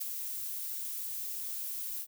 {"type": "noise with ADSR envelope", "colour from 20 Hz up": "violet", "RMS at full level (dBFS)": -34, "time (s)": [0, 2.07], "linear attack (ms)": 16, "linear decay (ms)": 10, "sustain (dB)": -4, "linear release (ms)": 63, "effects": []}